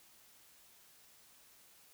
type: silence
effects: white hiss -63 dBFS RMS until 1.93 s